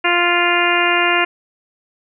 harmonic tone, 349 Hz, F4, 1 cent flat, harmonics 1 / 2 / 3 / 4 / 5 / 6 / 7 / 8, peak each -21 / -21 / -21 / -21 / -21 / -21 / -21 / -21 dBFS, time 0.04-1.25 s, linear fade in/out 10 ms, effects none

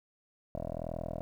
10% pulse tone with low-pass filter, 41.2 Hz, E1, in tune, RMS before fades -38 dBFS, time 0.55-1.21 s, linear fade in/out 0 ms, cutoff 640 Hz, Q 5.3, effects 11-bit

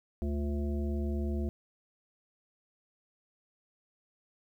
harmonic tone with a mistuned harmonic, 73.42 Hz, D2, in tune, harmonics 1 / 3 / 5 / 7 / 9, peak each -31 / -36 / -39 / -49 / -47 dBFS, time 0.22-1.49 s, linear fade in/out 0 ms, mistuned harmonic 5, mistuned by -77 cents, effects 11-bit

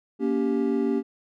triangle chord, G diminished, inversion first, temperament just, 235.2 / 282.2 / 392 Hz, Bb3 / Db4 / G4, +16 / +31 / 0 cents, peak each -24 dBFS, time 0.19-1.03 s, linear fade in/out 50 ms, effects none

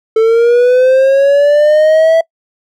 triangle linear sweep, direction up, 440 to 659 Hz, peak -3 dBFS, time 0.16-2.21 s, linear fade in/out 5 ms, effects noise-tail reverb RT60 0.1 s tail -24 dB re dry

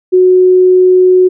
sine tone, 367.7 Hz, F#4, 11 cents flat, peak -3 dBFS, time 0.12-1.29 s, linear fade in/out 20 ms, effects none

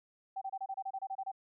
sine tone bursts, 774 Hz, G5, 22 cents flat, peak -35 dBFS, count 12, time 0.36-1.317 s, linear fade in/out 10 ms, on 55 ms, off 27 ms, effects none

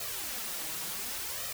white noise with flanger, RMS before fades -37 dBFS, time 0-1.53 s, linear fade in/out 5 ms, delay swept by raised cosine 1.6 to 6.4 ms, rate 0.69 Hz, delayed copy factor +0.75, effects none

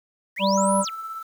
sine linear two-way sweep, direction up then down, 1680 to 11200 to 1680 Hz, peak -27 dBFS, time 0.36-0.9 s, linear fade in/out 20 ms, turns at 0.79 s
harmonic tone, 195.6 Hz, G3, 4 cents flat, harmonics 1 / 3 / 5, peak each -22 / -22 / -22 dBFS, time 0.39-0.85 s, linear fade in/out 50 ms
sine tone with tremolo, 1322 Hz, E6, 5 cents sharp, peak -29 dBFS, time 0.57-1.23 s, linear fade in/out 10 ms, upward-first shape sine, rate 17 Hz, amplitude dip 40%
effects 8-bit

